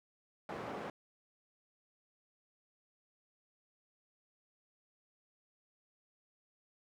white band-pass noise, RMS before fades -43 dBFS, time 0.49-0.9 s, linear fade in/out 2 ms, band 150 to 850 Hz, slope 12 dB/octave, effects none

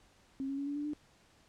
sine tone with pitch steps, 269.7 / 275.2 / 280.8 / 286.6 / 292.4 / 298.4 Hz, C#4 / C#4 / C#4 / D4 / D4 / D4, -47 / -12 / +22 / -42 / -7 / +28 cents, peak -34 dBFS, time 0.4-0.934 s, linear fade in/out 0 ms, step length 89 ms, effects pink hiss -65 dBFS RMS until 1.48 s + low-pass 8000 Hz 12 dB/octave

